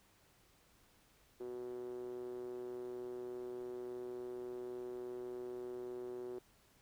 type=tone with band-pass filter; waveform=5% pulse; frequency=123.47 Hz; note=B2; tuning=in tune; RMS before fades=-45 dBFS; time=1.4-6.39 s; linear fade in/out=5 ms; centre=370 Hz; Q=6.6; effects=pink hiss -69 dBFS RMS until 6.81 s